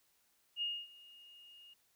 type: tone with ADSR envelope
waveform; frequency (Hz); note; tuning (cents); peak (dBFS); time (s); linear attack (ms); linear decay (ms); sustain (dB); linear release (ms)
sine; 2850; F7; +34; -33; 0.56-1.74; 59; 250; -22; 10
effects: white hiss -74 dBFS RMS until 1.95 s